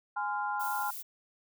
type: chord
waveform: sine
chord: F minor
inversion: first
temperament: equal with one note detuned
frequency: 830.6 / 1029.1 / 1396.9 Hz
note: Ab5 / C6 / F6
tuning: 0 / -29 / 0 cents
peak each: -33 / -36 / -36 dBFS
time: 0.16-0.91 s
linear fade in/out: 10 ms
type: noise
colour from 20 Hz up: violet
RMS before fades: -41 dBFS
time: 0.59-1.03 s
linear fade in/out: 20 ms
effects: none